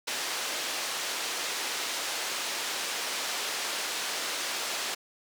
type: band-pass noise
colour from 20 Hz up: white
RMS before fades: -33 dBFS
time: 0.07-4.95 s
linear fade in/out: 10 ms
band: 370 to 5900 Hz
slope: 12 dB/octave
effects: none